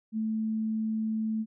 sine tone, 219.5 Hz, A3, 4 cents flat, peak -27 dBFS, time 0.12-1.46 s, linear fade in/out 50 ms, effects none

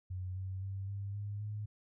sine tone with pitch steps, 92.1 / 94.58 / 97.13 / 99.74 / 102.43 / 105.19 Hz, F#2 / F#2 / G2 / G2 / G#2 / G#2, -7 / +39 / -15 / +30 / -23 / +23 cents, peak -37 dBFS, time 0.1-1.66 s, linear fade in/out 10 ms, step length 260 ms, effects none

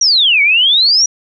sine exponential two-way sweep, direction down then up, 5900 to 2204 to 5900 Hz, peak -7 dBFS, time 0.01-1.06 s, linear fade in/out 5 ms, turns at 0.42 s, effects none

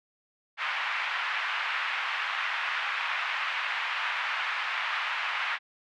white band-pass noise, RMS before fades -31 dBFS, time 0.57-5.59 s, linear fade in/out 50 ms, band 930 to 2600 Hz, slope 24 dB/octave, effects none

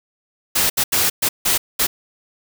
white noise bursts at uneven times, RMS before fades -17 dBFS, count 6, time 0.55-0.7 / 0.77-0.84 / 0.92-1.1 / 1.22-1.29 / 1.45-1.58 / 1.79-1.87 s, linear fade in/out 10 ms, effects none

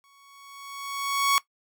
sawtooth tone with exponential growth, 1114 Hz, C#6, 8 cents sharp, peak -14 dBFS, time 0.04-1.38 s, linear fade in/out 0 ms, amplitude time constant 290 ms, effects noise-tail reverb RT60 0.1 s tail -18 dB re dry

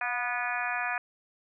harmonic tone with a mistuned harmonic, 245 Hz, B3, 14 cents flat, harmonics 3 / 4 / 5 / 6 / 7 / 8 / 9 / 10, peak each -35 / -38 / -38 / -36 / -34 / -42 / -42 / -36 dBFS, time 0.01-0.98 s, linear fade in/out 2 ms, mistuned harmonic 3, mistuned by -26 cents, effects none

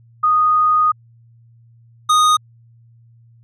sine / square tone pair in turn, 1239 / 1239 Hz, D#6 / D#6, -8 / -8 cents, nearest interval unison, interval 0 cents, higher neither, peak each -11 dBFS, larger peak neither, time 0.23-0.92 / 2.09-2.37 s, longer first, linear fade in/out 10 ms, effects added 116 Hz sine -46 dBFS peak until 3.43 s + low-pass 9000 Hz 12 dB/octave

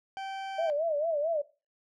40% pulse tone, 776 Hz, G5, 18 cents flat, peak -34 dBFS, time 0.17-0.7 s, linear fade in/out 0 ms
sine tone with vibrato, 622.3 Hz, D#5, in tune, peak -26 dBFS, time 0.58-1.42 s, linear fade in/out 10 ms, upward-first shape sine, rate 4.5 Hz, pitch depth 140 cents each way
effects noise-tail reverb RT60 0.3 s tail -18 dB re dry + low-pass 4000 Hz 12 dB/octave

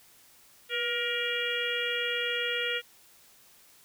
harmonic tone with a mistuned harmonic, 472.5 Hz, A#4, 23 cents sharp, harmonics 1 / 3 / 4 / 5 / 6 / 7, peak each -35 / -35 / -35 / -35 / -35 / -35 dBFS, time 0.69-2.82 s, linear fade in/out 50 ms, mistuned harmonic 1, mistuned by +47 cents, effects white hiss -58 dBFS RMS until 3.84 s

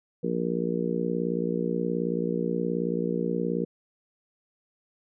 harmonic tone, 58.7 Hz, A#1, 13 cents sharp, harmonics 3 / 4 / 5 / 6 / 7 / 8, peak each -30 / -32 / -35 / -34 / -33 / -31 dBFS, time 0.23-3.65 s, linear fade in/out 10 ms, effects none

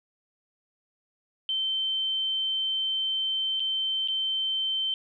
sine tone with dropouts, 3100 Hz, G7, 20 cents flat, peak -25 dBFS, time 1.49-4.94 s, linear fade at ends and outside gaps 1 ms, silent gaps 3.597-3.602 / 4.076-4.084 s, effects none

